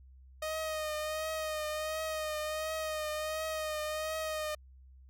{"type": "tone with vibrato", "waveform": "sawtooth", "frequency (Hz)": 621, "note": "D#5", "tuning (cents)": -3, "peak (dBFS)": -30, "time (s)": [0.42, 4.55], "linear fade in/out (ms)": 5, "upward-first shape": "triangle", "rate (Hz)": 1.4, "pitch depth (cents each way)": 39, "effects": ["added 65 Hz sine -53 dBFS peak until 5.09 s"]}